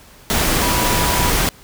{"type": "tone in noise", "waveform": "sine", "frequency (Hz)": 976, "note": "B5", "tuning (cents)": -21, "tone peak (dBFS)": -22, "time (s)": [0.62, 1.3], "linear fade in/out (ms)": 0, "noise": "pink", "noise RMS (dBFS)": -17, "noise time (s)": [0.3, 1.49], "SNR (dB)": -8, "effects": ["pink hiss -45 dBFS RMS until 1.63 s"]}